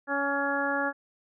harmonic tone with a mistuned harmonic, 280.1 Hz, C#4, 18 cents sharp, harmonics 1 / 2 / 3 / 4 / 5 / 6, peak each -33 / -32 / -33 / -36 / -32 / -31 dBFS, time 0.07-0.93 s, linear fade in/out 50 ms, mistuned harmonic 4, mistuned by +18 cents, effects none

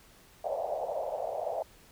pink band-pass noise, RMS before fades -34 dBFS, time 0.44-1.63 s, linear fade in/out 5 ms, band 540 to 750 Hz, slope 48 dB/octave, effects pink hiss -58 dBFS RMS until 1.91 s

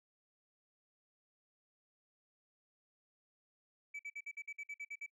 sine tone bursts, 2300 Hz, D7, 37 cents flat, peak -39 dBFS, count 11, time 3.94-5.064 s, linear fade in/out 10 ms, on 54 ms, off 53 ms, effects noise-tail reverb RT60 0.1 s tail -23 dB re dry + tanh soft clip ceiling -41 dBFS

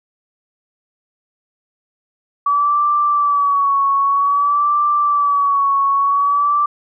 sine tone with vibrato, 1142 Hz, D6, 49 cents flat, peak -12 dBFS, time 2.46-6.66 s, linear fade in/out 5 ms, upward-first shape sine, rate 0.52 Hz, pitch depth 52 cents each way, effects none

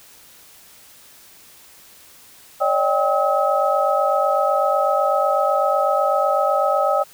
sine tone cluster, 562 / 610 / 788 / 1282 Hz, C#5 / D#5 / G5 / E6, +24 / -34 / +9 / -49 cents, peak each -21 dBFS, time 2.6-7.04 s, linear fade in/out 20 ms, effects white hiss -47 dBFS RMS until 7.13 s

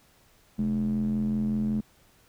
square tone with band-pass filter, 42.63 Hz, F1, 41 cents flat, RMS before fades -27 dBFS, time 0.58-1.81 s, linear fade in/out 10 ms, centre 200 Hz, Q 9.2, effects pink hiss -61 dBFS RMS until 2.28 s

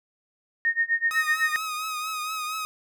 sine tone with tremolo, 1843 Hz, A#6, 20 cents flat, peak -18 dBFS, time 0.65-1.56 s, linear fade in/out 0 ms, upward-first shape sine, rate 7.9 Hz, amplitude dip 95%
sawtooth tone with vibrato, 1258 Hz, D#6, 19 cents sharp, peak -25 dBFS, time 1.11-2.65 s, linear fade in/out 0 ms, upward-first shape triangle, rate 4.3 Hz, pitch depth 51 cents each way
effects none

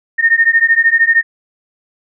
sine beating tone pair, 1827 / 1840 Hz, A#6 / A#6, -35 / -23 cents, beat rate 13 Hz, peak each -11 dBFS, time 0.18-1.23 s, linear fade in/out 20 ms, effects none

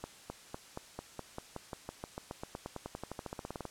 accelerating click train, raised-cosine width 1 ms, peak -25 dBFS, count 30, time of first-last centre 0.04-3.653 s, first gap 260 ms, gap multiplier 0.94, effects white hiss -55 dBFS RMS until 3.7 s + low-pass 9000 Hz 12 dB/octave

